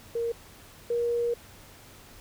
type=tone pair in turn; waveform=sine; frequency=466.2 / 473.8 Hz; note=A#4 / A#4; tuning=0 / +28 cents; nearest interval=unison; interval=28 cents; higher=second; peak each=-26 / -24 dBFS; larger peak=second; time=0.15-0.32 / 0.9-1.34 s; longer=second; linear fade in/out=5 ms; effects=added 95 Hz sine -59 dBFS peak until 2.2 s + pink hiss -51 dBFS RMS until 2.2 s